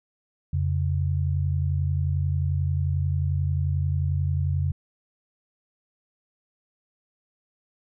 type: tone pair together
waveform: sine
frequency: 86.93 / 138.2 Hz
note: F2 / C#3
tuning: -7 / -5 cents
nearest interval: minor sixth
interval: 802 cents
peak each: -23 / -26 dBFS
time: 0.53-4.72 s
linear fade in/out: 5 ms
effects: none